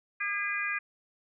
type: harmonic tone with a mistuned harmonic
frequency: 404.2 Hz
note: G#4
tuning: 47 cents flat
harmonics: 3 / 4 / 5 / 6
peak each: -38 / -33 / -35 / -34 dBFS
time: 0.2-0.79 s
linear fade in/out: 10 ms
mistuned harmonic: 4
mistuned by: +20 cents
effects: none